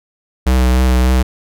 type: tone with vibrato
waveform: square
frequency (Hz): 63.3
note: B1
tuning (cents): +43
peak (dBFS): -10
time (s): 0.46-1.23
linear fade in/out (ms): 10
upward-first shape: sine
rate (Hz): 3.4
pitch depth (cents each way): 19
effects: none